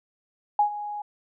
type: tone with ADSR envelope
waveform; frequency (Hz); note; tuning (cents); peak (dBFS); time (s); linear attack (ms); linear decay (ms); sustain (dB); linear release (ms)
sine; 830.6; G#5; 0; -15; 0.59-1.02; 3; 100; -15; 5
effects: none